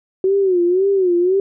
sine tone with vibrato, 371.3 Hz, F#4, 6 cents sharp, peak -12 dBFS, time 0.24-1.4 s, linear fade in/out 2 ms, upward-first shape sine, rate 1.9 Hz, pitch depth 120 cents each way, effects none

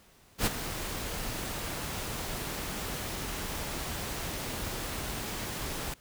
pink noise with ADSR envelope, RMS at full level -25 dBFS, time 0.38-5.94 s, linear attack 80 ms, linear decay 24 ms, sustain -11 dB, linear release 4 ms, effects pink hiss -60 dBFS RMS until 6 s

